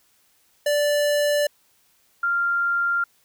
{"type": "tone pair in turn", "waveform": ["square", "sine"], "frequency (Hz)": [585, 1391.4], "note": ["D5", "F6"], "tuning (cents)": [-7, -7], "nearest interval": "octave + minor third", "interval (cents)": 1500, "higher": "second", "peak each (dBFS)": -19, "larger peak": "neither", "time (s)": [[0.66, 1.47], [2.23, 3.04]], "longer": "neither", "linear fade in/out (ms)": 5, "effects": ["white hiss -62 dBFS RMS until 3.24 s"]}